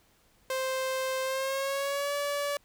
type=tone with pitch glide; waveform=sawtooth; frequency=523.3 to 574 Hz; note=C5 to D5; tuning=0 to -40 cents; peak=-25 dBFS; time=0.5-2.57 s; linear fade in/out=2 ms; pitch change=+160 cents; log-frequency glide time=1.23-2.14 s; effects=pink hiss -65 dBFS RMS until 2.64 s